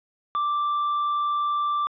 triangle tone, 1174.7 Hz, D6, in tune, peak -20 dBFS, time 0.35-1.87 s, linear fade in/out 0 ms, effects resampled to 11025 Hz

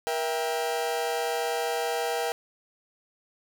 40% pulse chord, E diminished, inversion second, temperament just, 474.7 / 659.3 / 791.1 Hz, Bb4 / E5 / G5, +31 / 0 / +16 cents, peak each -29 / -32 / -30 dBFS, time 0.07-2.32 s, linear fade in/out 0 ms, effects none

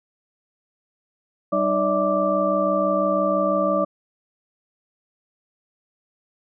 sine tone cluster, 194.1 / 306.4 / 578 / 644 / 1174 Hz, G3 / D#4 / D5 / E5 / D6, -17 / -27 / -28 / -41 / -1 cents, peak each -27 / -27 / -21 / -26 / -24 dBFS, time 1.52-3.85 s, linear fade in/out 10 ms, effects none

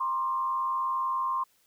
sine tone with frequency modulation, 1058 Hz, C6, 19 cents sharp, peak -26 dBFS, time 0-1.44 s, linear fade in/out 10 ms, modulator 98.9 Hz, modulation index 0.58, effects white hiss -67 dBFS RMS until 1.66 s

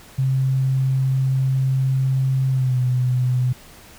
sine tone with pitch glide, 132.5 to 125.93 Hz, C3 to B2, +22 to +34 cents, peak -16 dBFS, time 0.18-3.53 s, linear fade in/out 10 ms, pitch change -88 cents, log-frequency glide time 2.5-2.79 s, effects pink hiss -45 dBFS RMS until 3.98 s

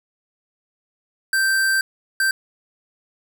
square tone bursts at uneven times, 1564 Hz, G6, 4 cents flat, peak -17 dBFS, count 2, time 1.33-1.81 / 2.2-2.31 s, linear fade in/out 2 ms, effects 8-bit

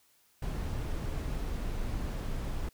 brown noise, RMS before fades -34 dBFS, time 0.42-2.69 s, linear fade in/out 5 ms, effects white hiss -67 dBFS RMS until 2.73 s

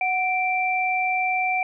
sine tone pair together, 740.3 / 2349 Hz, F#5 / D7, +1 / 0 cents, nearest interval octave + minor sixth, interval 1999 cents, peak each -23 dBFS, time 0.01-1.63 s, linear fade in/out 2 ms, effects none

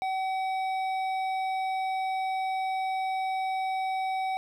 sine tone with hard clipping, 760 Hz, F#5, 46 cents sharp, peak -29 dBFS, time 0.02-4.37 s, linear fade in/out 0 ms, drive 9 dB, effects none

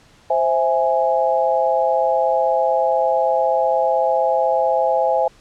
sine chord, C augmented, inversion none, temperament equal, 523.3 / 659.3 / 830.6 Hz, C5 / E5 / G#5, 0 / 0 / 0 cents, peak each -19 dBFS, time 0.3-5.28 s, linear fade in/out 5 ms, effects pink hiss -51 dBFS RMS until 5.4 s + low-pass 7000 Hz 12 dB/octave

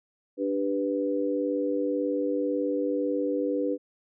sine chord, G major, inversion second, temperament equal, 293.7 / 392 / 493.9 Hz, D4 / G4 / B4, 0 / 0 / 0 cents, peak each -28 / -32 / -28 dBFS, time 0.37-3.78 s, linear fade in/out 50 ms, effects none

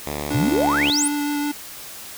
5% pulse tone with pitch glide, 73.42 to 71.54 Hz, D2 to D2, 0 to -45 cents, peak -15 dBFS, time 0.06-0.91 s, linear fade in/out 10 ms, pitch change -45 cents, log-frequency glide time 0.57-0.66 s
square tone with vibrato, 291.5 Hz, D4, 13 cents flat, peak -22 dBFS, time 0.3-1.52 s, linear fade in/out 10 ms, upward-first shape sine, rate 6.2 Hz, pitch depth 10 cents each way
sine exponential sweep, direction up, 105.6 to 10480 Hz, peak -18 dBFS, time 0.34-1.08 s, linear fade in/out 5 ms
effects white hiss -37 dBFS RMS until 2.17 s

